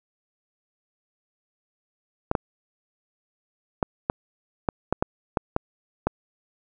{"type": "clicks", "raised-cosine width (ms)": 1, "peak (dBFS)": -7, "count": 10, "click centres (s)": [2.314, 2.352, 3.828, 4.099, 4.688, 4.926, 5.025, 5.372, 5.564, 6.07], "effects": []}